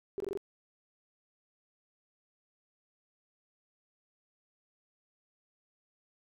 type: tone bursts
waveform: sine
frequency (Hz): 394.8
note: G4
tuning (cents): +12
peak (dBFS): -32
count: 5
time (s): 0.18-0.374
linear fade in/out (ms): 0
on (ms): 22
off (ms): 21
effects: none